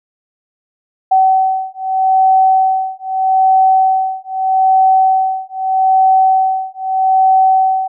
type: beating tone pair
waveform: sine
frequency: 760 / 760.8 Hz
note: F#5 / F#5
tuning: +46 / +48 cents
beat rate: 0.8 Hz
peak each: -12 dBFS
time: 1.11-7.88 s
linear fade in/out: 10 ms
effects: none